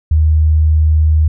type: tone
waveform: sine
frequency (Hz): 77.78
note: D#2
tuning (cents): 0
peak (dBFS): -7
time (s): 0.11-1.28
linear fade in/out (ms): 5
effects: none